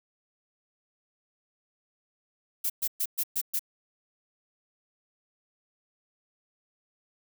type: noise bursts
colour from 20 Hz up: violet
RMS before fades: -28 dBFS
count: 6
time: 2.64-3.594 s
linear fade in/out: 10 ms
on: 59 ms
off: 120 ms
effects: none